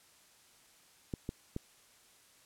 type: clicks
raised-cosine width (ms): 3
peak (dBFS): -23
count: 3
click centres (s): 1.138 / 1.291 / 1.564
effects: white hiss -63 dBFS RMS until 2.45 s + low-pass 11000 Hz 12 dB/octave